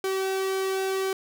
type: tone with flanger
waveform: sawtooth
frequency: 383 Hz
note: G4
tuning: 40 cents flat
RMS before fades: -27 dBFS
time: 0.04-1.13 s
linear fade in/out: 2 ms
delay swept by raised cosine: 1.1 to 1.68 ms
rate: 1.9 Hz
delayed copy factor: -0.5
effects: none